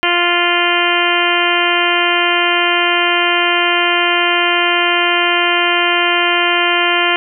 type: harmonic tone with a mistuned harmonic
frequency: 349.2 Hz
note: F4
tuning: in tune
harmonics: 1 / 2 / 3 / 4 / 5 / 6 / 7 / 8 / 9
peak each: -20 / -20 / -20 / -20 / -20 / -20 / -20 / -20 / -20 dBFS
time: 0.03-7.16 s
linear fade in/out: 0 ms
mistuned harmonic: 9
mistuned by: -25 cents
effects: none